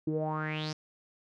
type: tone with low-pass filter sweep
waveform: sawtooth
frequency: 154.4 Hz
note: D#3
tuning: 13 cents flat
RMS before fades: -33 dBFS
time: 0.07-0.73 s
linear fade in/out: 5 ms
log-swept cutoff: 320 to 5700 Hz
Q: 7.1
effects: none